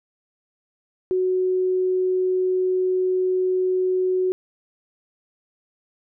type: tone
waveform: sine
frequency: 370 Hz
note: F#4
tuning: in tune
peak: -18 dBFS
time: 1.11-4.32 s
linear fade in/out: 0 ms
effects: none